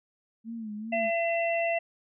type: tone with vibrato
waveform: sine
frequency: 220 Hz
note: A3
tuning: in tune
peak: -34 dBFS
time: 0.44-1.11 s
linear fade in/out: 50 ms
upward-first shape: sine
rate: 2.5 Hz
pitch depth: 89 cents each way
type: harmonic tone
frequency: 674 Hz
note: E5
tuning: 38 cents sharp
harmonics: 1 / 3 / 4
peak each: -26 / -34 / -32 dBFS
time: 0.92-1.79 s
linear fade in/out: 10 ms
effects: none